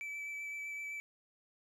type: tone with vibrato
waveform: triangle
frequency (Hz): 2310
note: D7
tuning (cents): -29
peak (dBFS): -38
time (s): 0.01-1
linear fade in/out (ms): 0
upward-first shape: sine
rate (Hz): 7.8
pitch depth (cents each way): 13
effects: none